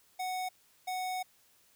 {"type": "tone bursts at uneven times", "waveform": "square", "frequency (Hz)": 740, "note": "F#5", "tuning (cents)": 0, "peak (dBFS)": -34, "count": 2, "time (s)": [[0.19, 0.49], [0.87, 1.23]], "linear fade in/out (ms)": 10, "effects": ["white hiss -66 dBFS RMS until 1.75 s"]}